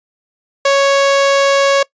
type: tone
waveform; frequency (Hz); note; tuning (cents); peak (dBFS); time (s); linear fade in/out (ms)
sawtooth; 554.4; C#5; 0; -5; 0.65-1.83; 5
effects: noise-tail reverb RT60 0.1 s tail -22 dB re dry + resampled to 16000 Hz